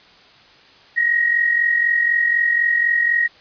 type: tone pair together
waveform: sine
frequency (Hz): 1882 / 1926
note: A#6 / B6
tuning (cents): +16 / -44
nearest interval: unison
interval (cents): 40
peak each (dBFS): -15 / -22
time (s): 0.96-3.28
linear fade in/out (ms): 20
effects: white hiss -48 dBFS RMS until 3.4 s + resampled to 11025 Hz